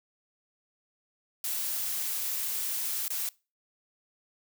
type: noise with dropouts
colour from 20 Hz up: blue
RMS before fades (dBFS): -32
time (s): 1.44-3.29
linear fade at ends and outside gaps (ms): 2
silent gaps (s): 3.081-3.103
effects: noise-tail reverb RT60 0.3 s tail -23 dB re dry